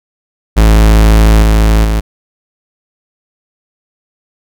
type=tone with level steps; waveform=45% pulse; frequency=53.9 Hz; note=A1; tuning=35 cents flat; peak=-3 / -5 / -9 dBFS; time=0.56-2.01 s; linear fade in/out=20 ms; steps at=1.42 / 1.84 s; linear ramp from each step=10 ms; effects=none